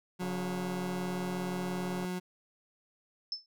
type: tone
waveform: 30% pulse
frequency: 181.4 Hz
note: F#3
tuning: 34 cents flat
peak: -31 dBFS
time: 0.19-2.2 s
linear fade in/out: 20 ms
type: click train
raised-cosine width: 1 ms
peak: -29 dBFS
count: 257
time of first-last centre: 0.22-2.049 s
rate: 140 Hz
type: tone with exponential decay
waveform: sine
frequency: 5274 Hz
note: E8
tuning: in tune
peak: -29 dBFS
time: 3.32-3.46 s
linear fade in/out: 2 ms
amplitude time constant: 29 ms
effects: none